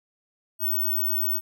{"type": "tone", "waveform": "sine", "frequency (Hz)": 15804, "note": "B9", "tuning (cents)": 0, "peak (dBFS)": -22, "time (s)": [0.59, 1.41], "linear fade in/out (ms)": 50, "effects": []}